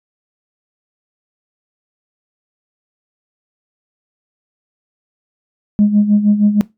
sine tone with tremolo, 207.7 Hz, G#3, in tune, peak -5 dBFS, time 5.79-6.61 s, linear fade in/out 0 ms, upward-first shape sine, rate 6.4 Hz, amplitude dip 70%, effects noise-tail reverb RT60 0.2 s tail -21 dB re dry + tanh soft clip ceiling -3 dBFS

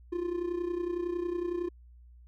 triangle tone with amplitude modulation, 349.4 Hz, F4, 1 cent sharp, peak -25 dBFS, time 0.12-1.69 s, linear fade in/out 10 ms, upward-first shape sine, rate 30.9 Hz, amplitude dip 70%, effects added 60 Hz sine -51 dBFS peak until 2.27 s

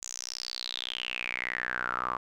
sawtooth tone with band-pass filter sweep, 61.74 Hz, B1, in tune, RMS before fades -35 dBFS, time 0.02-2.17 s, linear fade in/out 5 ms, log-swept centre 7000 to 1100 Hz, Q 8.3, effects none

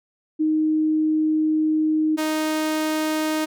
sine / sawtooth tone pair in turn, 311.1 / 311.1 Hz, D#4 / D#4, 0 / 0 cents, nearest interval unison, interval 0 cents, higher neither, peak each -17 dBFS, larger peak neither, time 0.39-2.17 / 2.17-3.46 s, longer first, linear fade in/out 20 ms, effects none

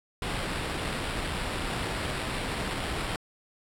pink noise with sample-and-hold, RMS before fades -32 dBFS, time 0.22-3.16 s, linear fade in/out 2 ms, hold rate 6300 Hz, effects low-pass 11000 Hz 12 dB/octave

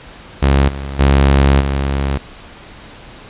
sawtooth tone with level steps, 68.8 Hz, C#2, 12 cents flat, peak -5 / -19 / -4 / -11 dBFS, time 0.42-2.18 s, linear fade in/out 10 ms, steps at 0.68 / 0.99 / 1.6 s, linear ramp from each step 10 ms, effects pink hiss -37 dBFS RMS until 3.29 s + resampled to 8000 Hz

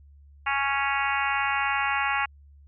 harmonic tone, 277.2 Hz, C#4, in tune, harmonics 3 / 4 / 5 / 6 / 7 / 8 / 9 / 10, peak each -29 / -30 / -31 / -32 / -32 / -33 / -34 / -34 dBFS, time 0.46-2.26 s, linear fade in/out 10 ms, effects added 71 Hz sine -49 dBFS peak until 2.67 s

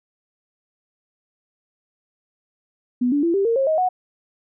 sine tone with pitch steps, 246.9 / 288.6 / 337.3 / 394.2 / 460.7 / 538.5 / 629.4 / 735.6 Hz, B3 / D4 / E4 / G4 / A#4 / C5 / D#5 / F#5, 0 / -30 / +40 / +10 / -20 / +50 / +20 / -10 cents, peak -16 dBFS, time 3.01-3.89 s, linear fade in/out 10 ms, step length 110 ms, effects none

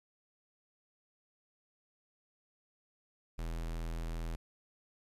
square tone, 41.25 Hz, E1, 2 cents sharp, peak -37 dBFS, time 3.38-4.36 s, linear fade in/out 10 ms, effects resampled to 32000 Hz + 12-bit

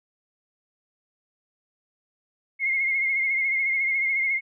sine tone with vibrato, 2142 Hz, C7, 40 cents sharp, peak -21 dBFS, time 2.59-4.41 s, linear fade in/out 50 ms, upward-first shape sine, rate 14 Hz, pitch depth 44 cents each way, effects none

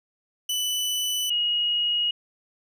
sawtooth / sine tone pair in turn, 2984 / 2887 Hz, F#7 / F#7, +14 / -43 cents, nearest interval minor second, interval 57 cents, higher first, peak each -21 dBFS, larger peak neither, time 0.49-1.3 / 1.3-2.11 s, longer neither, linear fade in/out 5 ms, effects none

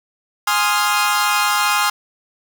sawtooth chord, F minor seventh, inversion first, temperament equal, 830.6 / 1046.5 / 1244.5 / 1396.9 Hz, Ab5 / C6 / Eb6 / F6, 0 / 0 / 0 / 0 cents, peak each -17 dBFS, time 0.47-1.9 s, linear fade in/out 5 ms, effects none

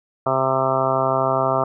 harmonic tone, 132.4 Hz, C3, 21 cents sharp, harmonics 1 / 2 / 3 / 4 / 5 / 6 / 7 / 8 / 9 / 10, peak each -28 / -31 / -27 / -27 / -21 / -28 / -26 / -29 / -24 / -29 dBFS, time 0.26-1.64 s, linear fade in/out 5 ms, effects none

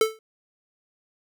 square tone with exponential decay, 440 Hz, A4, in tune, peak -14 dBFS, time 0.01-0.19 s, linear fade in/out 2 ms, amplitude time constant 37 ms, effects none

